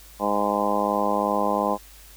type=harmonic tone; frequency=102.8 Hz; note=G#2; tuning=17 cents flat; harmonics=2 / 3 / 4 / 5 / 6 / 7 / 8 / 9 / 10; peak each=-29 / -31 / -33 / -28 / -28 / -32 / -27 / -32 / -27 dBFS; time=0.19-1.78 s; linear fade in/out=50 ms; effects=added 51 Hz sine -48 dBFS peak until 2.16 s + white hiss -49 dBFS RMS until 2.16 s